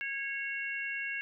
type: harmonic tone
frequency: 549 Hz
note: C#5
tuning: 17 cents flat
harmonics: 3 / 4 / 5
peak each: -37 / -38 / -39 dBFS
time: 0.01-1.21 s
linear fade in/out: 0 ms
effects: none